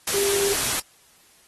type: tone in noise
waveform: sine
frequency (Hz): 400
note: G4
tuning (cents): +35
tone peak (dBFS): -22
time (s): 0.14-0.54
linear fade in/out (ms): 5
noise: white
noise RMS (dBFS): -24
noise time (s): 0.07-0.8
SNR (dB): -1
effects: white hiss -56 dBFS RMS until 1.47 s + AAC 32 kbps